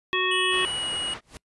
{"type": "harmonic tone", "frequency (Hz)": 369.8, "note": "F#4", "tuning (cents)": -1, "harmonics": [1, 3, 5, 7, 9], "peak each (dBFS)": [-28, -28, -28, -28, -28], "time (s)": [0.13, 0.65], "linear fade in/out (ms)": 0}
{"type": "tone with pitch glide", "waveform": "square", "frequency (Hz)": [2960, 2901], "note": ["F#7", "F#7"], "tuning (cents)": [0, -35], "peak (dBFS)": -28, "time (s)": [0.31, 1.14], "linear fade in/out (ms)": 5, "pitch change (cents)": -35, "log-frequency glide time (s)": [0.51, 0.89]}
{"type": "low-pass noise", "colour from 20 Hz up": "white", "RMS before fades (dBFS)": -38, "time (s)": [0.5, 1.21], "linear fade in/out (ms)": 50, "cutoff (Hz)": 1900, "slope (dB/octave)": 12}
{"type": "noise with exponential growth", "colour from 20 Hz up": "pink", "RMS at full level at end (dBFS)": -38, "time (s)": [1.2, 1.37], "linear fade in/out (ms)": 0, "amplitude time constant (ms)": 36}
{"effects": ["noise-tail reverb RT60 0.1 s tail -25 dB re dry", "resampled to 24000 Hz"]}